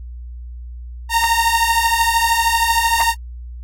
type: beating tone pair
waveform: sawtooth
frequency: 915 / 928 Hz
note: A#5 / A#5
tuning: -32 / -8 cents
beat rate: 13 Hz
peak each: -13 dBFS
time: 1.09-3.15 s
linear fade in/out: 50 ms
effects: added 60 Hz sine -29 dBFS peak until 3.63 s + AAC 48 kbps